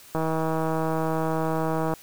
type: click train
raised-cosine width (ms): 1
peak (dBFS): -13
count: 287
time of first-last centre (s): 0.15-1.938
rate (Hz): 160
effects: white hiss -49 dBFS RMS until 2.02 s